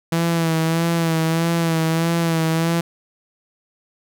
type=tone with vibrato; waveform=sawtooth; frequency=164.81 Hz; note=E3; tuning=in tune; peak=-13 dBFS; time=0.12-2.81 s; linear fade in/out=5 ms; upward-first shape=sine; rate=1.6 Hz; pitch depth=39 cents each way; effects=none